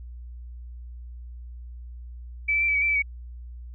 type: tone with pitch steps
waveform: sine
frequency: 2309 / 2322 / 2350 / 2300 / 2259 / 2338 / 2308 / 2246 Hz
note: D7 / D7 / D7 / D7 / C#7 / D7 / D7 / C#7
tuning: -30 / -20 / +1 / -37 / +32 / -8 / -31 / +22 cents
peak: -20 dBFS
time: 2.48-3.024 s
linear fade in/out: 10 ms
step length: 68 ms
effects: added 60 Hz sine -37 dBFS peak until 3.74 s